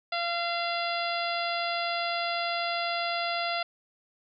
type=harmonic tone; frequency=687 Hz; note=F5; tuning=29 cents flat; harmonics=1 / 2 / 3 / 4 / 5 / 6 / 7; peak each=-31 / -34 / -36 / -37 / -38 / -39 / -39 dBFS; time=0.12-3.63 s; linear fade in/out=5 ms; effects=none